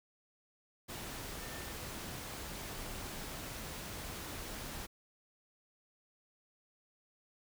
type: tone in noise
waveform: sine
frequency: 1799 Hz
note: A6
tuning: 38 cents sharp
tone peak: -53 dBFS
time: 1.4-1.72 s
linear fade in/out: 20 ms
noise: pink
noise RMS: -44 dBFS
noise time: 0.88-4.87 s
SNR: -12 dB
effects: none